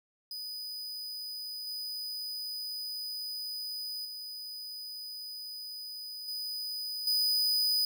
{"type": "tone with level steps", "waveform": "45% pulse", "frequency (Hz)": 4978, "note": "D#8", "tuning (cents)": 0, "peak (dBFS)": [-37, -35, -39, -34, -25], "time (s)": [0.31, 7.85], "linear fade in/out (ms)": 2, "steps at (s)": [1.67, 4.05, 6.28, 7.07], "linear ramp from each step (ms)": 2, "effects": []}